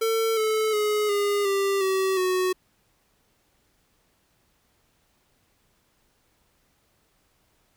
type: tone with pitch steps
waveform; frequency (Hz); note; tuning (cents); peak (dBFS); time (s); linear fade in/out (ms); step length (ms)
square; 450 / 435.4 / 421.3 / 407.7 / 394.5 / 381.7 / 369.3; A4 / A4 / G#4 / G#4 / G4 / G4 / F#4; +39 / -18 / +25 / -32 / +11 / -46 / -3; -22; 0.01-2.53; 10; 360
effects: pink hiss -67 dBFS RMS until 7.76 s